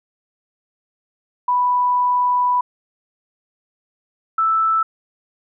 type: tone pair in turn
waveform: sine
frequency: 987.8 / 1318.6 Hz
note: B5 / E6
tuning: 0 / 0 cents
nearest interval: perfect fourth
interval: 500 cents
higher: second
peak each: -14 dBFS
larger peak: neither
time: 1.48-2.61 / 4.38-4.83 s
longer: first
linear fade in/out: 5 ms
effects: none